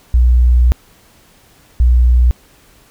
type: tone pair in turn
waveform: sine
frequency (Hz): 60.9 / 60.9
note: B1 / B1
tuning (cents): -24 / -24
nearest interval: unison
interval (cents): 0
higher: neither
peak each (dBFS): -6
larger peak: neither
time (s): 0.14-0.72 / 1.8-2.31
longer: first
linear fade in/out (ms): 0
effects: pink hiss -48 dBFS RMS until 2.9 s